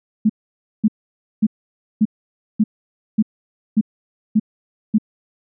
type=tone bursts; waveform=sine; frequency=215.6 Hz; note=A3; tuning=35 cents flat; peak=-10 dBFS; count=9; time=0.25-4.984 s; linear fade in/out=10 ms; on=46 ms; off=540 ms; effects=none